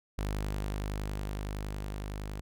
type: tone with level ramp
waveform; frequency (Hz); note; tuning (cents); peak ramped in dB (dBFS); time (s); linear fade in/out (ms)
sawtooth; 50.8; G#1; -38; -27 to -33; 0.18-2.41; 5
effects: none